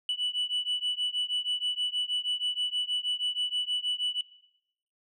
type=beating tone pair; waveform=sine; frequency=2960 / 2966.3 Hz; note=F#7 / F#7; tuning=0 / +4 cents; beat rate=6.3 Hz; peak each=-29 dBFS; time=0.09-4.21 s; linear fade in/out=2 ms; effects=noise-tail reverb RT60 0.8 s tail -20 dB re dry + tanh soft clip ceiling -24 dBFS